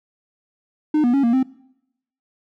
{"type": "tone with pitch steps", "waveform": "triangle", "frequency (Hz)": [304.6, 242.2, 277.1, 234.1, 261.5], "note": ["D#4", "B3", "C#4", "A#3", "C4"], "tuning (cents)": [-37, -34, -1, 8, -1], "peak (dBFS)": -12, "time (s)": [0.94, 1.43], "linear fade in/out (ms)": 5, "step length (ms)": 98, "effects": ["noise-tail reverb RT60 0.8 s tail -22 dB re dry"]}